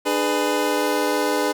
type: chord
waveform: 25% pulse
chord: G# diminished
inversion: second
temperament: just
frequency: 299 / 415.3 / 498.4 Hz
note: D4 / G#4 / B4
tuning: +31 / 0 / +16 cents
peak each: -20 dBFS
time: 0.05-1.53 s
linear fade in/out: 20 ms
effects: none